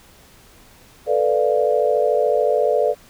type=chord; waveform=sine; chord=B half-diminished seventh; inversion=third; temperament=equal; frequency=440 / 493.9 / 587.3 / 698.5 Hz; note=A4 / B4 / D5 / F5; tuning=0 / 0 / 0 / 0 cents; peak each=-20 / -20 / -19 / -24 dBFS; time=1.06-2.95 s; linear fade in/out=50 ms; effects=pink hiss -49 dBFS RMS until 3.09 s